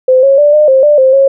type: tone with pitch steps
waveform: sine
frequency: 515 / 547 / 587 / 604 / 530 / 592 / 525 / 545 Hz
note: C5 / C#5 / D5 / D5 / C5 / D5 / C5 / C#5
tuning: -28 / -23 / -1 / +48 / +22 / +14 / +6 / -29 cents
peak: -3 dBFS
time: 0.08-1.28 s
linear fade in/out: 5 ms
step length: 150 ms
effects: none